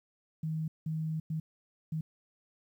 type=tone bursts at uneven times; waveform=sine; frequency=158.2 Hz; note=D#3; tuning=29 cents sharp; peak=-31 dBFS; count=4; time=0.43-0.68 / 0.86-1.2 / 1.3-1.4 / 1.92-2.01 s; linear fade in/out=5 ms; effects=11-bit